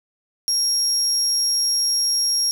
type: tone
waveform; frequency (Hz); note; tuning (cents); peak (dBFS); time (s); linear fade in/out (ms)
35% pulse; 5588; F8; 0; -15; 0.48-2.51; 0
effects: 9-bit